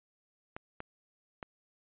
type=clicks; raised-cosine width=0.5 ms; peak=-25 dBFS; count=3; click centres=0.565 / 0.804 / 1.428 s; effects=resampled to 8000 Hz